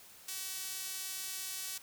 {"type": "tone with high-pass filter", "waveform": "sawtooth", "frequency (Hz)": 379.4, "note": "F#4", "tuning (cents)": 43, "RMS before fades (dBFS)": -41, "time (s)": [0.28, 1.78], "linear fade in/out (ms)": 5, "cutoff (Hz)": 5000, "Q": 0.51, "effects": ["white hiss -56 dBFS RMS until 1.82 s"]}